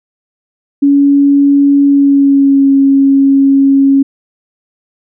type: tone with pitch glide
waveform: sine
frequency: 281.8 to 274.3 Hz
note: C#4 to C#4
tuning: +29 to -18 cents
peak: -4 dBFS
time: 0.82-4.03 s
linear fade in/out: 10 ms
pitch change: -47 cents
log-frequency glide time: 1.84-2.71 s
effects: none